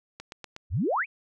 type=click train; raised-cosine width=0.2 ms; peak=-22 dBFS; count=4; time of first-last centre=0.2-0.564 s; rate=8.24 Hz
type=exponential sweep; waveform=sine; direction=up; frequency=64.9 to 2700 Hz; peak=-23 dBFS; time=0.7-1.06 s; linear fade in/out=50 ms
effects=none